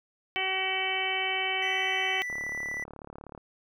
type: harmonic tone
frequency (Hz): 379.6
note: F#4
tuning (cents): +44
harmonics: 1 / 2 / 3 / 4 / 5 / 6 / 7 / 8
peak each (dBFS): -38 / -34 / -42 / -43 / -36 / -31 / -37 / -33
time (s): 0.36-2.22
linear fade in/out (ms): 0
type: tone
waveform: triangle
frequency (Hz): 1975.5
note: B6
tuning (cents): 0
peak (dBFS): -30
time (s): 1.62-2.84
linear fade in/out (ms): 5
type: click train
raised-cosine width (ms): 1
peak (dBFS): -29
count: 40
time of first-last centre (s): 2.3-3.377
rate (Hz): 36.2
effects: none